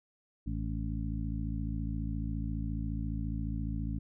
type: harmonic tone with a mistuned harmonic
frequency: 54.5 Hz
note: A1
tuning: 16 cents flat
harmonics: 1 / 2 / 3 / 4 / 5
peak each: -35 / -38 / -40 / -41 / -42 dBFS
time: 0.46-3.99 s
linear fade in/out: 10 ms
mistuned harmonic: 5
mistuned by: +66 cents
effects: none